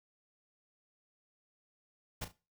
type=noise with echo; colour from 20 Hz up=pink; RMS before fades=-38 dBFS; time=2.21-2.25 s; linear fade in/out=10 ms; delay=35 ms; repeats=2; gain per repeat=-11 dB; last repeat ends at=2.32 s; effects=noise-tail reverb RT60 0.3 s tail -18 dB re dry